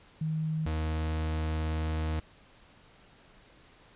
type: tone pair in turn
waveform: sine / 40% pulse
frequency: 157.3 / 78.65 Hz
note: D#3 / D#2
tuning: +19 / +19 cents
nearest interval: octave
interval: 1200 cents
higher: first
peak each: -28 dBFS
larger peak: neither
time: 0.21-0.66 / 0.66-2.2 s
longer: second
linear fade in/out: 5 ms
effects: pink hiss -58 dBFS RMS until 3.95 s + resampled to 8000 Hz